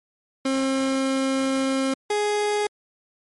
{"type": "tone pair in turn", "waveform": "30% pulse", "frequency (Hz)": [267.3, 416.4], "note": ["C4", "G#4"], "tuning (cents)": [37, 5], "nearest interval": "minor sixth", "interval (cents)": 768, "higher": "second", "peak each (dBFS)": -18, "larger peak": "neither", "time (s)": [[0.45, 1.94], [2.1, 2.67]], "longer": "first", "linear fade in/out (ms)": 5, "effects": ["MP3 48 kbps"]}